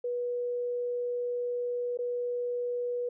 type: tone with dropouts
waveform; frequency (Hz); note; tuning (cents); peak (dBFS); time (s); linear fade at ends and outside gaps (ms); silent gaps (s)
sine; 486.9; B4; -25; -29; 0.04-3.09; 5; 1.974-1.988
effects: none